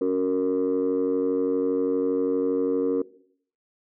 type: chord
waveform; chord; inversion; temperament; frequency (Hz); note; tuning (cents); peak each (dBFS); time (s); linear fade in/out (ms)
sine; F# major; second; just; 277.5 / 370 / 462.5; C#4 / F#4 / A#4; +2 / 0 / -14; -24 / -25 / -22; 0.01-3.02; 5
effects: noise-tail reverb RT60 0.6 s tail -18 dB re dry + tanh soft clip ceiling -16 dBFS